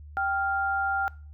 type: tone pair together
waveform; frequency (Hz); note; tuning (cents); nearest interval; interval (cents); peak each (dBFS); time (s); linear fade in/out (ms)
sine; 784 / 1396.9; G5 / F6; 0 / 0; minor seventh; 1000; -27; 0.17-1.08; 0
effects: noise-tail reverb RT60 0.4 s tail -22 dB re dry + added 74 Hz sine -42 dBFS peak until 1.33 s